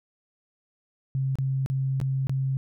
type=tone with dropouts; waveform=sine; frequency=133.8 Hz; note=C3; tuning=39 cents sharp; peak=-23 dBFS; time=1.15-2.57 s; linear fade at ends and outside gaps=0 ms; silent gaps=1.355-1.386 / 1.661-1.7 / 2.001-2.014 / 2.27-2.295 s; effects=none